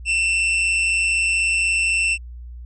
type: tone with amplitude modulation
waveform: 45% pulse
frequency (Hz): 2686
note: E7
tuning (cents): +32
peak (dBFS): -15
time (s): 0.05-2.18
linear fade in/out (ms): 50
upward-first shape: sine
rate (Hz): 183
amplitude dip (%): 45
effects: added 60 Hz sine -33 dBFS peak until 2.65 s + resampled to 22050 Hz